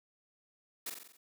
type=noise with echo; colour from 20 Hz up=white; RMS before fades=-39 dBFS; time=0.86-0.9 s; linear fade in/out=5 ms; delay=45 ms; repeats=6; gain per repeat=-4 dB; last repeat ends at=1.17 s; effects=high-pass 200 Hz 12 dB/octave